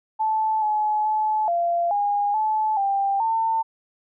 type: tone with pitch steps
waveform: sine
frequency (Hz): 873 / 851 / 861 / 688 / 817 / 865 / 791 / 899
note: A5 / G#5 / A5 / F5 / G#5 / A5 / G5 / A5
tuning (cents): -14 / +42 / -38 / -26 / -29 / -30 / +15 / +37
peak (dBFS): -19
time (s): 0.19-3.63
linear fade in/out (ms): 20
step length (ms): 430
effects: none